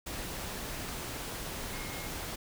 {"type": "tone in noise", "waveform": "sine", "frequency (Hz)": 2149, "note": "C7", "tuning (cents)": 46, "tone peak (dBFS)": -47, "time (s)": [1.72, 2.08], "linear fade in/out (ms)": 10, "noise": "pink", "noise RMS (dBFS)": -39, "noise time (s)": [0.06, 2.36], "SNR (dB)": -11, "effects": []}